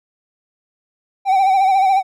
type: tone with vibrato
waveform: triangle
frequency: 770 Hz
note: G5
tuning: 31 cents flat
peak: -9 dBFS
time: 1.25-2.03 s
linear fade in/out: 50 ms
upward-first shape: sine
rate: 14 Hz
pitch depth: 56 cents each way
effects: none